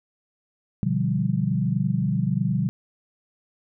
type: chord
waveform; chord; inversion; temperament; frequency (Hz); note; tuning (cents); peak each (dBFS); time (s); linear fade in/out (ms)
sine; G dominant seventh; first; equal; 123.47 / 146.83 / 174.61 / 196; B2 / D3 / F3 / G3; 0 / 0 / 0 / 0; -26; 0.83-2.69; 0
effects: none